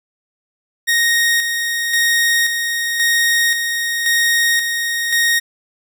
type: tone with tremolo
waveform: sawtooth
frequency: 1864.7 Hz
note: A#6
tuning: in tune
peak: -9 dBFS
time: 0.87-5.4 s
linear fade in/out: 20 ms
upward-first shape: square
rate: 0.94 Hz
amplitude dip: 45%
effects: none